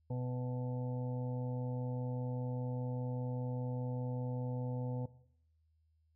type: harmonic tone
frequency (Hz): 125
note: B2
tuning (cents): +21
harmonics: 1 / 2 / 4 / 5 / 6 / 7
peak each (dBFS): -36 / -44 / -44 / -55 / -56 / -53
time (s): 0.1-5.06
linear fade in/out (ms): 5
effects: noise-tail reverb RT60 0.7 s tail -18 dB re dry + added 79 Hz sine -70 dBFS peak until 6.15 s